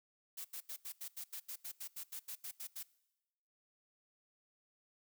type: noise bursts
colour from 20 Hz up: blue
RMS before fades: -45 dBFS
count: 16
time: 0.37-2.832 s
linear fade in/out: 10 ms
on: 77 ms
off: 82 ms
effects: noise-tail reverb RT60 1.0 s tail -22 dB re dry